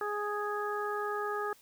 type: harmonic tone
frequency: 415.3 Hz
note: G#4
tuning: in tune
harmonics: 1 / 2 / 3 / 4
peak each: -35 / -39 / -36 / -40 dBFS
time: 0.01-1.53 s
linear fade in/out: 2 ms
effects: white hiss -61 dBFS RMS until 1.61 s